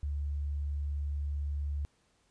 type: tone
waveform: sine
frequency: 72.2 Hz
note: D2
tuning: 29 cents flat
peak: -31 dBFS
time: 0.03-1.85 s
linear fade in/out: 0 ms
effects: pink hiss -71 dBFS RMS until 2.3 s + resampled to 22050 Hz